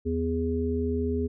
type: harmonic tone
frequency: 82.6 Hz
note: E2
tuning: 4 cents sharp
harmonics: 1 / 3 / 5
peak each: -29 / -29 / -29 dBFS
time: 0.05-1.28 s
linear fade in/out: 20 ms
effects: none